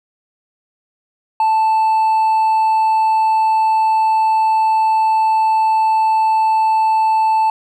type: tone with hard clipping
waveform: sine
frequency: 880 Hz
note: A5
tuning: in tune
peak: -12 dBFS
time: 1.4-7.5 s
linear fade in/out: 2 ms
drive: 2 dB
effects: none